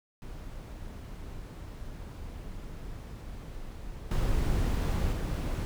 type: noise with level steps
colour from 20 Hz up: brown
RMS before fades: -41 / -28 / -31 dBFS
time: 0.22-5.65 s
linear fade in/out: 0 ms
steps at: 4.11 / 5.12 s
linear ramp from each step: 2 ms
effects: none